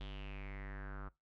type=tone with low-pass filter sweep; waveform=square; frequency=49.31 Hz; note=G1; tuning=11 cents sharp; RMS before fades=-45 dBFS; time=0-1.09 s; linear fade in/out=10 ms; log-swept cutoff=3400 to 1300 Hz; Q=5.9; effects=noise-tail reverb RT60 0.2 s tail -21 dB re dry

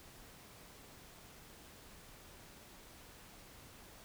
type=silence; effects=pink hiss -57 dBFS RMS until 4.04 s

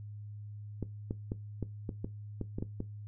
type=clicks; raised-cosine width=3 ms; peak=-22 dBFS; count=10; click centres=0.827 / 1.109 / 1.319 / 1.627 / 1.892 / 2.045 / 2.413 / 2.585 / 2.625 / 2.804 s; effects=noise-tail reverb RT60 0.2 s tail -17 dB re dry + added 104 Hz sine -42 dBFS peak until 3.07 s

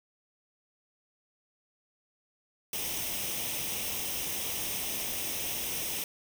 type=noise with comb filter; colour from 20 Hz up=white; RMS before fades=-34 dBFS; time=2.73-6.04 s; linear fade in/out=2 ms; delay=0.34 ms; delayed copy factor=+0.6; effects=none

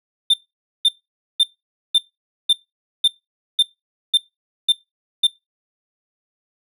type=tone bursts; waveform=triangle; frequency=3586 Hz; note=A7; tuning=32 cents sharp; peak=-9 dBFS; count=10; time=0.3-5.27 s; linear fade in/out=5 ms; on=38 ms; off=510 ms; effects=noise-tail reverb RT60 0.2 s tail -18 dB re dry

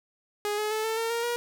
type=tone with pitch steps; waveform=sawtooth; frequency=415.3 / 425 / 434.9 / 445.1 / 455.5 / 466.2 / 477.1 Hz; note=G#4 / G#4 / A4 / A4 / A#4 / A#4 / A#4; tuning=0 / +40 / -20 / +20 / -40 / 0 / +40 cents; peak=-23 dBFS; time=0.45-1.36 s; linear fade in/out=0 ms; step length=130 ms; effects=none

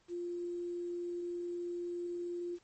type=tone with quantisation; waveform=sine; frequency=349.2 Hz; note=F4; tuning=in tune; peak=-36 dBFS; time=0.08-2.59 s; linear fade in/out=50 ms; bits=10; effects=pink hiss -70 dBFS RMS until 2.63 s + MP3 32 kbps

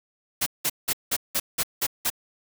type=noise bursts; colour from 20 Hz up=white; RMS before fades=-24 dBFS; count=8; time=0.41-2.102 s; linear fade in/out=10 ms; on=54 ms; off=180 ms; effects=none

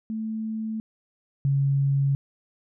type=tone pair in turn; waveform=sine; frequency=220 / 138.59 Hz; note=A3 / C#3; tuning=0 / 0 cents; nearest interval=minor sixth; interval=800 cents; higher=first; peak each=-27 / -19 dBFS; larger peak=second; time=0.1-0.8 / 1.45-2.15 s; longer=neither; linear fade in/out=0 ms; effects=none

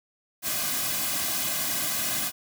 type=noise with comb filter; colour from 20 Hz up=white; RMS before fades=-28 dBFS; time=0.42-2.32 s; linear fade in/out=50 ms; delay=2.2 ms; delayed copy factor=-0.95; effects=none

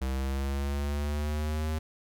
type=linear sweep; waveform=square; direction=up; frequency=65.2 to 78.7 Hz; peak=-29 dBFS; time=0.01-1.79 s; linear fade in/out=10 ms; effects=none

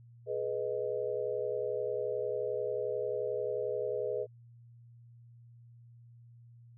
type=chord; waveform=sine; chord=G# minor; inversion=none; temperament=equal with one note detuned; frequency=422.6 / 493.9 / 622.3 Hz; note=G#4 / B4 / D#5; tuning=+30 / 0 / 0 cents; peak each=-35 / -35 / -38 dBFS; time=0.26-4.27 s; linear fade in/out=50 ms; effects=added 118 Hz sine -53 dBFS peak until 6.77 s

